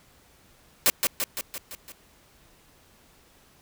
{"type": "noise with echo", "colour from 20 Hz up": "white", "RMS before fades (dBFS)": -19, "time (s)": [0.86, 0.9], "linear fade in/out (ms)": 0, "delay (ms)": 170, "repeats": 6, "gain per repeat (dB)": -4, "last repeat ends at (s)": 1.92, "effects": ["pink hiss -58 dBFS RMS until 3.61 s"]}